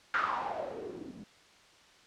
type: noise with low-pass filter sweep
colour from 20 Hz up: blue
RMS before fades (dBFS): -36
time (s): 0.14-1.24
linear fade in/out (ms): 0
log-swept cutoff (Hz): 1500 to 200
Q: 5.4
effects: white hiss -59 dBFS RMS until 2.06 s + low-pass 5000 Hz 12 dB/octave